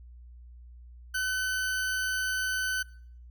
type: tone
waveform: 40% pulse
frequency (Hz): 1514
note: F#6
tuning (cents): +39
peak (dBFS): -27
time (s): 1.14-2.83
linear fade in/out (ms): 10
effects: noise-tail reverb RT60 0.6 s tail -22 dB re dry + added 60 Hz sine -46 dBFS peak until 3.3 s